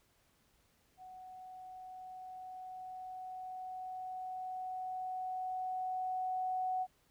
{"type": "tone with level ramp", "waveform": "sine", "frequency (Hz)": 743, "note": "F#5", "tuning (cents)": 7, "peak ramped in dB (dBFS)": [-49, -32], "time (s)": [0.97, 6.87], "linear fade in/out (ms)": 50, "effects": ["pink hiss -72 dBFS RMS until 7.1 s"]}